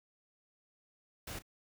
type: noise with echo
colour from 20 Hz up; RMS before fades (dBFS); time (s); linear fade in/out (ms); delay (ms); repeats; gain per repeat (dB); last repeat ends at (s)
pink; -43; 1.27-1.39; 5; 33; 1; -15; 1.423
effects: none